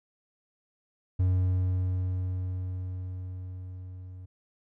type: tone with level ramp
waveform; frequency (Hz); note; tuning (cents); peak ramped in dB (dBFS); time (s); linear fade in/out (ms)
triangle; 92; F#2; -9; -19 to -39; 1.19-4.26; 10
effects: none